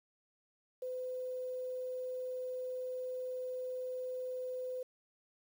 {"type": "tone with quantisation", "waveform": "sine", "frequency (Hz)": 507, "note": "B4", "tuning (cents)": 45, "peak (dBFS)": -37, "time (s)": [0.82, 4.83], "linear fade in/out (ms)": 5, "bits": 10, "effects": []}